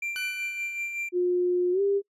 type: tone with tremolo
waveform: triangle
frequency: 2366 Hz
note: D7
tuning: 12 cents sharp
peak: -26 dBFS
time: 0.02-1.09 s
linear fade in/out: 5 ms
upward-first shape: sine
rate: 5.3 Hz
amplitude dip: 45%
type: tone with exponential decay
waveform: 20% pulse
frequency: 1500 Hz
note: F#6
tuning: 23 cents sharp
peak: -26 dBFS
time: 0.16-1.08 s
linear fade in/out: 0 ms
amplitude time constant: 200 ms
type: tone with pitch glide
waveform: sine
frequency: 357.5 to 399 Hz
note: F4 to G4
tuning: +41 to +31 cents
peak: -21 dBFS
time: 1.12-2.02 s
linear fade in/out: 50 ms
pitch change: +190 cents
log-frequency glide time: 1.72-1.81 s
effects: noise-tail reverb RT60 0.1 s tail -24 dB re dry + resampled to 32000 Hz